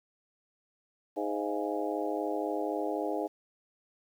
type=harmonic tone with a mistuned harmonic; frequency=103.83 Hz; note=G#2; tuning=in tune; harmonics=3 / 4 / 5 / 6 / 7 / 8; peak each=-35 / -36 / -37 / -38 / -38 / -39 dBFS; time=1.16-3.28 s; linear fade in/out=20 ms; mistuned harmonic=7; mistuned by=-75 cents; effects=10-bit